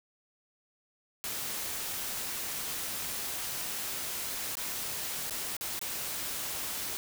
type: noise with dropouts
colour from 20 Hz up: white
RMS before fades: -36 dBFS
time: 1.24-6.97 s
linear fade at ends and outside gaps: 0 ms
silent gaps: 4.553-4.57 / 5.297-5.308 / 5.567-5.61 / 5.792-5.814 s
effects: none